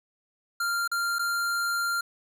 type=tone with dropouts; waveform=square; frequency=1391 Hz; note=F6; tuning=7 cents flat; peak=-26 dBFS; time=0.6-2.01 s; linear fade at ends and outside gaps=5 ms; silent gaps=0.877-0.915 / 1.186-1.192 s; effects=none